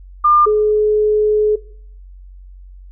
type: tone pair in turn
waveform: sine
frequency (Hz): 1200 / 424.3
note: D6 / G#4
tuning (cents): +37 / +37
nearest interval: octave + tritone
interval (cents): 1800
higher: first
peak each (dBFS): -8 / -10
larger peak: first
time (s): 0.24-0.46 / 0.46-1.56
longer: second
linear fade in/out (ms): 10
effects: noise-tail reverb RT60 0.6 s tail -20 dB re dry + added 46 Hz sine -35 dBFS peak until 2.91 s